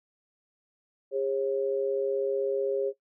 sine tone pair together, 405.9 / 541.8 Hz, G#4 / C#5, -40 / -40 cents, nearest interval perfect fourth, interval 500 cents, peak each -28 dBFS, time 1.11-2.93 s, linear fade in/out 50 ms, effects noise-tail reverb RT60 0.1 s tail -18 dB re dry

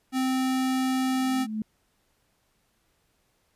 square tone, 260.1 Hz, C4, 10 cents flat, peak -24 dBFS, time 0.12-1.47 s, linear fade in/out 50 ms
sine tone with exponential growth, 216.5 Hz, A3, 28 cents flat, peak -25 dBFS, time 0.83-1.62 s, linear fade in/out 2 ms, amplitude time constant 170 ms
effects pink hiss -70 dBFS RMS until 3.55 s + resampled to 32000 Hz

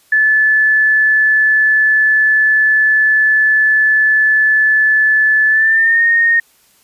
sine tone with pitch glide, 1735 to 1848.8 Hz, A6 to A#6, -25 to -15 cents, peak -8 dBFS, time 0.12-6.4 s, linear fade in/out 5 ms, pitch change +110 cents, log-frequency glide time 5.49-6.03 s, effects white hiss -52 dBFS RMS until 6.83 s + resampled to 32000 Hz

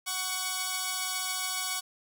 5% pulse tone pair together, 745 / 1121.1 Hz, F#5 / C#6, +12 / +19 cents, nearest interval perfect fifth, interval 707 cents, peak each -23 / -20 dBFS, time 0.06-1.81 s, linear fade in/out 20 ms, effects none

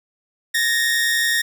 sawtooth tone pair together, 1721 / 1851.6 Hz, A6 / A#6, -39 / -12 cents, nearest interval minor second, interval 127 cents, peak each -22 / -14 dBFS, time 0.54-1.42 s, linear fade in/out 10 ms, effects none

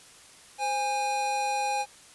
square tone pair together, 523 / 820 Hz, C5 / G#5, -1 / -22 cents, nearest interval minor sixth, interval 779 cents, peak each -37 / -27 dBFS, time 0.58-1.86 s, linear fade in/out 50 ms, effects white hiss -52 dBFS RMS until 2.14 s + resampled to 24000 Hz

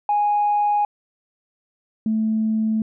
sine tone pair in turn, 828 / 219.3 Hz, G#5 / A3, -5 / -6 cents, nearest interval octave + major seventh, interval 2301 cents, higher first, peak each -15 / -17 dBFS, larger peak first, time 0.09-0.85 / 2.06-2.82 s, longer neither, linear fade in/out 2 ms, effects tanh soft clip ceiling -12 dBFS

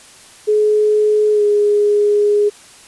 sine tone with pitch glide, 423.9 to 414.2 Hz, G#4 to G#4, +35 to -5 cents, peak -10 dBFS, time 0.47-2.5 s, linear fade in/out 20 ms, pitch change -40 cents, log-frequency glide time 1.32-1.43 s, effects white hiss -42 dBFS RMS until 2.87 s + resampled to 24000 Hz

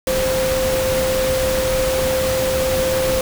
sine tone in noise, 521 Hz, C5, 7 cents flat, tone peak -17 dBFS, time 0.07-3.21 s, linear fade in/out 2 ms, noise pink, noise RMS -23 dBFS, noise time 0.07-3.21 s, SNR +3 dB, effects none

